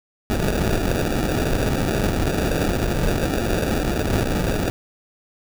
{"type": "noise with sample-and-hold", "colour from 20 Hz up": "pink", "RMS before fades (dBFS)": -21, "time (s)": [0.3, 4.7], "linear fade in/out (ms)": 0, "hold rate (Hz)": 1050, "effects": []}